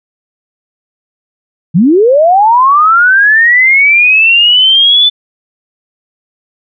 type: linear sweep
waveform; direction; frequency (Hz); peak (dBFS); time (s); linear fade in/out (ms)
sine; up; 146.83 to 3520; -3; 1.74-5.1; 20
effects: none